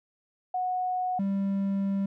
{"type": "tone pair in turn", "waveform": ["sine", "triangle"], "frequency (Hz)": [734, 196.61], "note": ["F#5", "G3"], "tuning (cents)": [-14, 5], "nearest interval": "octave + major seventh", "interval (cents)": 2281, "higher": "first", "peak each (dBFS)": [-26, -23], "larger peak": "second", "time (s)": [[0.54, 1.19], [1.19, 2.06]], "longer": "second", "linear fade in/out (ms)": 5, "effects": []}